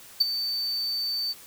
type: tone with ADSR envelope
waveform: triangle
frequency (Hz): 4560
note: C#8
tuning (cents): +48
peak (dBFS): -13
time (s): 0.2-1.34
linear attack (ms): 12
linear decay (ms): 18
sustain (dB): -12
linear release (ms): 30
effects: white hiss -48 dBFS RMS until 1.46 s